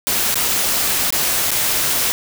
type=noise with dropouts; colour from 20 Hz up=white; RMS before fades=-18 dBFS; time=0.07-2.12 s; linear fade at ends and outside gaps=0 ms; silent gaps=0.343-0.356 / 1.105-1.125 / 1.507-1.515 s; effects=none